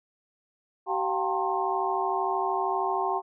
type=tone cluster; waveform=sine; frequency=382 / 710 / 783 / 905 / 1065 Hz; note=G4 / F5 / G5 / A5 / C6; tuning=-45 / +28 / -2 / +48 / +30 cents; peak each=-31 dBFS; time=0.86-3.22 s; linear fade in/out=50 ms; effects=none